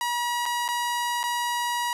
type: tone with dropouts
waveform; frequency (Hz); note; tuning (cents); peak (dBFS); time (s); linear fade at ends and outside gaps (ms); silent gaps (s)
sawtooth; 961; B5; -48; -21; 0.01-1.93; 1; 0.456-0.461 / 0.68-0.687 / 1.231-1.238
effects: resampled to 32000 Hz + 9-bit